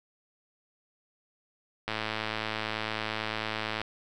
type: click train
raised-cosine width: 0.3 ms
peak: -15 dBFS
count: 212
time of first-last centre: 1.88-3.816 s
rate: 109 Hz
effects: none